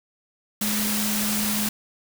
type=tone in noise; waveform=sine; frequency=210.7 Hz; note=G#3; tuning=25 cents sharp; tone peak=-26 dBFS; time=0.61-1.69 s; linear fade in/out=5 ms; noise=white; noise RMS=-26 dBFS; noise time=0.61-1.69 s; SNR=-3 dB; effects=none